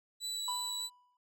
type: tone with vibrato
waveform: 30% pulse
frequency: 3951 Hz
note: B7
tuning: in tune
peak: -33 dBFS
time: 0.2-0.9 s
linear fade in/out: 50 ms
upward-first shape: sine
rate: 3.2 Hz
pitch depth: 9 cents each way
type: tone with exponential decay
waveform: triangle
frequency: 987.8 Hz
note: B5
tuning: in tune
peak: -32 dBFS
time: 0.48-1.17 s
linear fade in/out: 2 ms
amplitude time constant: 150 ms
effects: none